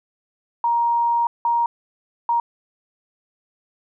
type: tone bursts at uneven times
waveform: sine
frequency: 940 Hz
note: A#5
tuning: 14 cents sharp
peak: -16 dBFS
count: 3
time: 0.64-1.27 / 1.45-1.66 / 2.29-2.4 s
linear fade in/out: 2 ms
effects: none